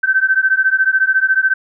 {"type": "beating tone pair", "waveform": "sine", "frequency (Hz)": [1536, 1550], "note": ["G6", "G6"], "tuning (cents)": [-36, -20], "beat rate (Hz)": 14, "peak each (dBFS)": -14, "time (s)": [0.03, 1.54], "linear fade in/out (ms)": 10, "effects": []}